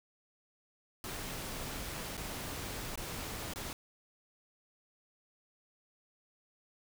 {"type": "noise with dropouts", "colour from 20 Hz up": "pink", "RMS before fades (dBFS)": -41, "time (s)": [1.04, 3.73], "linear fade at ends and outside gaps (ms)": 1, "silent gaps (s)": [[2.17, 2.177], [2.957, 2.975], [3.536, 3.559]], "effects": []}